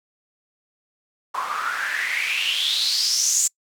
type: noise with band-pass filter sweep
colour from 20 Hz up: white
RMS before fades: -23 dBFS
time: 1.34-3.48 s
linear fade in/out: 10 ms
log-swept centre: 1000 to 7400 Hz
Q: 7.3
effects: noise-tail reverb RT60 0.1 s tail -26 dB re dry